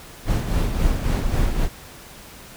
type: noise with tremolo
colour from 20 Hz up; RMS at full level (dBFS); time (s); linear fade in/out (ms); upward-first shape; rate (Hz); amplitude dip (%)
brown; -18; 0.25-1.69; 50; sine; 3.7; 50
effects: pink hiss -42 dBFS RMS until 2.56 s